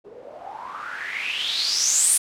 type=noise with low-pass filter sweep; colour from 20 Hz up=blue; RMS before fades=-25 dBFS; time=0.04-2.18 s; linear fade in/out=10 ms; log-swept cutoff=400 to 9900 Hz; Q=7.8; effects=none